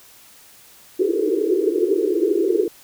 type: band-pass noise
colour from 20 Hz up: white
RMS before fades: -19 dBFS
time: 0.99-2.68 s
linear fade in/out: 2 ms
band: 320 to 450 Hz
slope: 96 dB/octave
effects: white hiss -48 dBFS RMS until 2.83 s